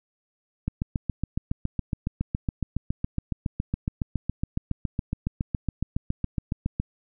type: click train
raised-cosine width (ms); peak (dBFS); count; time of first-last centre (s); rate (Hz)
5; -13; 45; 0.68-6.8; 7.19
effects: none